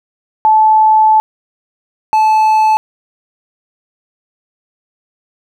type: tone pair in turn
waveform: sine / triangle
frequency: 869 / 869 Hz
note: A5 / A5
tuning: -22 / -22 cents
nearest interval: unison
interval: 0 cents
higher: neither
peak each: -5 dBFS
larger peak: neither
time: 0.45-1.2 / 2.13-2.77 s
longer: first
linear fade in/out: 0 ms
effects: none